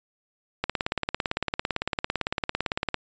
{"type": "click train", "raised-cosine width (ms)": 0.3, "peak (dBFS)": -9, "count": 42, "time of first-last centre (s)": [0.64, 2.943], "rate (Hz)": 17.8, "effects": ["resampled to 16000 Hz"]}